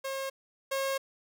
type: tone pair in turn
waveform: sawtooth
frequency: 539 / 541.5 Hz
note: C#5 / C#5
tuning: -49 / -41 cents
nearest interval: unison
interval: 8 cents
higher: second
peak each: -29 / -25 dBFS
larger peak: second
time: 0.04-0.3 / 0.71-0.98 s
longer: second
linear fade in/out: 10 ms
effects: none